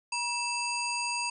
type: harmonic tone with a mistuned harmonic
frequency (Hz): 954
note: A#5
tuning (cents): +40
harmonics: 1 / 3 / 5 / 7 / 9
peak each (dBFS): -34 / -33 / -36 / -40 / -39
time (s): 0.12-1.3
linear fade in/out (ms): 5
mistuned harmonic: 3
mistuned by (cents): -140
effects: none